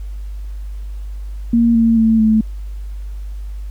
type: tone with pitch steps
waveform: sine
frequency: 233.1 / 228.2 / 223.3 / 218.6 Hz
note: A#3 / A#3 / A3 / A3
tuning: 0 / -37 / +26 / -11 cents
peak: -9 dBFS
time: 1.53-2.41 s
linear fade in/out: 5 ms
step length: 220 ms
effects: added 50 Hz sine -24 dBFS peak until 3.7 s + pink hiss -52 dBFS RMS until 3.7 s